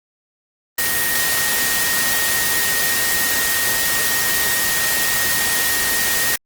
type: tone in noise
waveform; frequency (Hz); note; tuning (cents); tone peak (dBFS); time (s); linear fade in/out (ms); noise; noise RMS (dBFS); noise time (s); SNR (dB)
sine; 1864.7; A#6; 0; -22; 0.78-6.36; 5; white; -19; 0.78-6.36; -6
effects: Opus 24 kbps